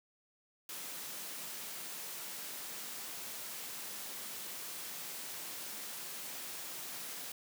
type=high-pass noise; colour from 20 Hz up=white; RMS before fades=-44 dBFS; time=0.69-7.32 s; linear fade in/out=2 ms; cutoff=140 Hz; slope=24 dB/octave; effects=none